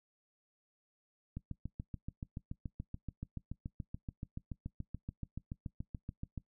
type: click train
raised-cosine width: 5 ms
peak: -28 dBFS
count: 36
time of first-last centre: 1.37-6.377 s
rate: 6.99 Hz
effects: noise-tail reverb RT60 0.1 s tail -19 dB re dry